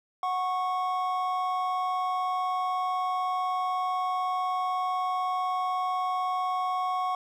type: tone pair together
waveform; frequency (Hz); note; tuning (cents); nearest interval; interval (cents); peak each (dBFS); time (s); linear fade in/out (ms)
triangle; 737 / 1101; F#5 / C#6; -7 / -12; perfect fifth; 695; -27; 0.23-7.15; 2
effects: none